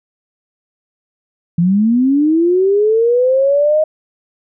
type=linear sweep; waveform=sine; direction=up; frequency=164.81 to 628 Hz; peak=-9 dBFS; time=1.58-3.84 s; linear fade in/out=5 ms; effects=none